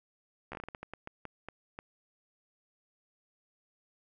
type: slowing click train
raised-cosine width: 0.5 ms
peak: -26 dBFS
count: 14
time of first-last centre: 0.52-1.789 s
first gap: 13 ms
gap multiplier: 1.3
effects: none